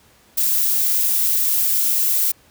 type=noise; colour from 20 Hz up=violet; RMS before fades=-18 dBFS; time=0.37-2.32 s; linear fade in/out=10 ms; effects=pink hiss -53 dBFS RMS until 2.5 s + high-pass 60 Hz 12 dB/octave